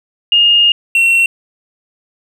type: tone pair in turn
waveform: sine / triangle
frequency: 2839 / 2722 Hz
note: F7 / F7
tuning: +28 / -45 cents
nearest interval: minor second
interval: 73 cents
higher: first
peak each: -6 dBFS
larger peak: neither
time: 0.32-0.72 / 0.95-1.26 s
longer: first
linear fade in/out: 2 ms
effects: none